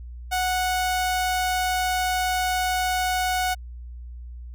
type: tone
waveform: sawtooth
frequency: 737 Hz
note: F#5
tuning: 7 cents flat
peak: -18 dBFS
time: 0.31-3.55 s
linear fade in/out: 20 ms
effects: added 60 Hz sine -35 dBFS peak until 4.54 s